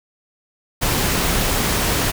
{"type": "noise", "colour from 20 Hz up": "pink", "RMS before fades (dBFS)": -19, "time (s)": [0.81, 2.12], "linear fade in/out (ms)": 20, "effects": []}